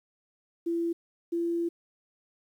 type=tone pair in turn; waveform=sine; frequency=337.4 / 339.6 Hz; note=E4 / F4; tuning=+40 / -48 cents; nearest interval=unison; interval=12 cents; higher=second; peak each=-26 dBFS; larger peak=neither; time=0.66-0.93 / 1.32-1.69 s; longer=second; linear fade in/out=10 ms; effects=10-bit